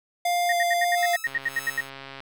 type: tone with vibrato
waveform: square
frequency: 698.5 Hz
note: F5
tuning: in tune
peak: -22 dBFS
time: 0.25-1.16 s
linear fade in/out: 5 ms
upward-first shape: square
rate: 1.8 Hz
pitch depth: 8 cents each way
type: tone bursts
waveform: sine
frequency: 1864.7 Hz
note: A#6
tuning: in tune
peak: -21 dBFS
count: 13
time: 0.49-1.808 s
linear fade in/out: 5 ms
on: 34 ms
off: 73 ms
type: tone with tremolo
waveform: 5% pulse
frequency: 1302 Hz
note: E6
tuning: 22 cents flat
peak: -24 dBFS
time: 0.97-1.9 s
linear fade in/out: 5 ms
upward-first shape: sine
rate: 1.8 Hz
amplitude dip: 95%
type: click train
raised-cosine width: 0.3 ms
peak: -23 dBFS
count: 128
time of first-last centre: 1.27-2.204 s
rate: 136 Hz
effects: none